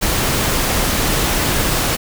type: noise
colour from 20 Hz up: pink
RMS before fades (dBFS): -17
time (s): 0.01-1.97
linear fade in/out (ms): 20
effects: none